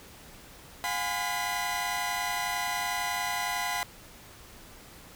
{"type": "tone cluster", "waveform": "sawtooth", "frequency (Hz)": [715, 818, 1012, 1993], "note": ["F5", "G#5", "B5", "B6"], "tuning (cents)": [41, -26, 42, 15], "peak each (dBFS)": -31, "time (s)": [0.84, 3.83], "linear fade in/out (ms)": 0, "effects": ["pink hiss -50 dBFS RMS until 5.15 s"]}